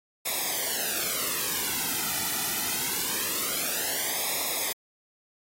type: noise with flanger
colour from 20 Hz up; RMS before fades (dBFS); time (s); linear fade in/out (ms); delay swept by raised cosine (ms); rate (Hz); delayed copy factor
white; -29; 0.25-4.73; 10; 0.66 to 1.86; 0.24; -0.85
effects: AAC 48 kbps